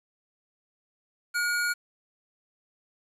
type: tone pair together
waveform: square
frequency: 1437.5 / 2280 Hz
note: F6 / C#7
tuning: +50 / +48 cents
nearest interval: minor sixth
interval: 798 cents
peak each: -26 / -36 dBFS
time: 1.34-1.74 s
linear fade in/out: 20 ms
effects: resampled to 32000 Hz + 9-bit